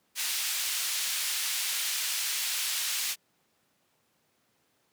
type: band-pass noise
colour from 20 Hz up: pink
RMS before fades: -31 dBFS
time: 0.15-3.16 s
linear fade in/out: 50 ms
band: 2700 to 16000 Hz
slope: 12 dB/octave
effects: pink hiss -71 dBFS RMS until 4.92 s + high-pass 150 Hz 12 dB/octave